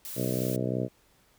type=noise; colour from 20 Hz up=blue; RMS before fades=-39 dBFS; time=0.05-0.56 s; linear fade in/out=0 ms
type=harmonic tone; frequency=63 Hz; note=B1; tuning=35 cents sharp; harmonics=2 / 3 / 4 / 5 / 6 / 7 / 8 / 9 / 10; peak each=-32 / -34 / -35 / -36 / -37 / -37 / -38 / -39 / -39 dBFS; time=0.15-0.89 s; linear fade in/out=50 ms
effects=pink hiss -64 dBFS RMS until 1.38 s